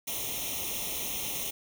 white noise with comb filter, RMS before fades -34 dBFS, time 0.07-1.51 s, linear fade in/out 10 ms, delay 0.32 ms, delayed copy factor +0.9, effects none

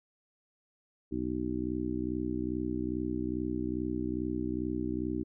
harmonic tone, 62.4 Hz, B1, 19 cents sharp, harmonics 1 / 2 / 3 / 4 / 5 / 6, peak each -41 / -42 / -42 / -36 / -34 / -39 dBFS, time 1.11-5.24 s, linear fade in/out 20 ms, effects none

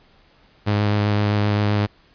sawtooth tone with vibrato, 103.8 Hz, G#2, in tune, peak -13 dBFS, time 0.66-1.87 s, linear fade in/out 20 ms, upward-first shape sine, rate 7.7 Hz, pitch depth 14 cents each way, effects pink hiss -55 dBFS RMS until 2.14 s + resampled to 11025 Hz

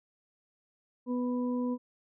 harmonic tone, 247.4 Hz, B3, 3 cents sharp, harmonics 1 / 2 / 4, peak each -29 / -37 / -43 dBFS, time 1.06-1.78 s, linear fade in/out 50 ms, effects none

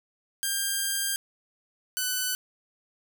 5% pulse tone pair in turn, 1598 / 1498.3 Hz, G6 / F#6, +33 / +21 cents, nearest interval minor second, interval 112 cents, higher first, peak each -15 dBFS, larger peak neither, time 0.43-1.16 / 1.97-2.35 s, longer first, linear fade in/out 0 ms, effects none

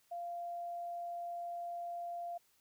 sine tone, 693 Hz, F5, 14 cents flat, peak -39 dBFS, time 0.11-2.38 s, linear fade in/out 10 ms, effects white hiss -72 dBFS RMS until 2.6 s

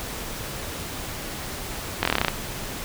slowing click train, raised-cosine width 0.3 ms, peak -3 dBFS, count 10, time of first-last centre 2.03-2.283 s, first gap 22 ms, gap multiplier 1.06, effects pink hiss -33 dBFS RMS until 2.84 s

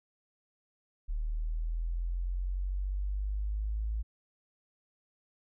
sine linear sweep, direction up, 37.44 to 54.5 Hz, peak -30 dBFS, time 1.08-4.03 s, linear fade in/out 20 ms, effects none

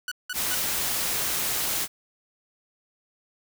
sawtooth tone bursts, 1480 Hz, F#6, in tune, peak -25 dBFS, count 3, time 0.08-0.545 s, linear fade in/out 2 ms, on 35 ms, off 180 ms
white noise, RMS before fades -27 dBFS, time 0.33-1.88 s, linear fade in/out 50 ms
effects none

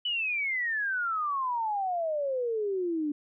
sine exponential sweep, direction down, 3000 to 288.3 Hz, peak -27 dBFS, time 0.05-3.12 s, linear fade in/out 5 ms, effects none

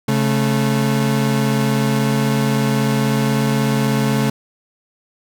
35% pulse tone pair together, 136.5 / 216.7 Hz, C#3 / A3, -26 / -26 cents, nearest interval minor sixth, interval 800 cents, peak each -16 dBFS, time 0.08-4.3 s, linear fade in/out 5 ms, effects none

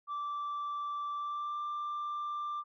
sine tone with pitch glide, 1167 to 1184 Hz, D6 to D6, -11 to +14 cents, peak -32 dBFS, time 0.07-2.64 s, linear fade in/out 50 ms, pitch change +25 cents, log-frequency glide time 1.15-1.59 s, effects tanh soft clip ceiling -33 dBFS

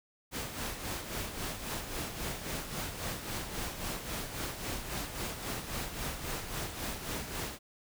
pink noise with tremolo, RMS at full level -36 dBFS, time 0.31-7.59 s, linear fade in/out 50 ms, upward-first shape sine, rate 3.7 Hz, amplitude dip 55%, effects none

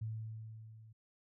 sine tone with level ramp, 110.4 Hz, A2, 6 cents sharp, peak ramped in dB -36 to -55 dBFS, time 0.01-0.93 s, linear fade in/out 10 ms, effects none

